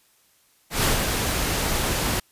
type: noise with ADSR envelope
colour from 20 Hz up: pink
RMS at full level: -19 dBFS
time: 0.7-2.2 s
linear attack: 130 ms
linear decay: 150 ms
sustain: -5 dB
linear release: 6 ms
effects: white hiss -61 dBFS RMS until 2.31 s + resampled to 32000 Hz